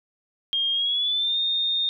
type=tone with pitch glide; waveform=sine; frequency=3225 to 3662 Hz; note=G7 to A#7; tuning=+48 to -32 cents; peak=-21 dBFS; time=0.53-1.89 s; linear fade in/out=0 ms; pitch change=+220 cents; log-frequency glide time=0.72-1.38 s; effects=none